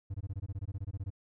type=tone bursts; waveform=triangle; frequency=96.9 Hz; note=G2; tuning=20 cents flat; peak=-32 dBFS; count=16; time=0.1-1.104 s; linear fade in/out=10 ms; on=44 ms; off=20 ms; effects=none